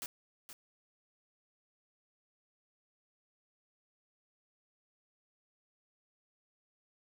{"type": "noise with echo", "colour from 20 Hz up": "white", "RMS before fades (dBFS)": -41, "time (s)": [0.02, 0.06], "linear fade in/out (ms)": 0, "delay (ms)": 470, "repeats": 1, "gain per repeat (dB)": -9, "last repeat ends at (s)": 0.53, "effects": []}